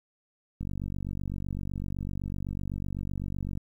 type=click train; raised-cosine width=5 ms; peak=-22 dBFS; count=143; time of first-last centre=0.61-3.575 s; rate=47.9 Hz; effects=10-bit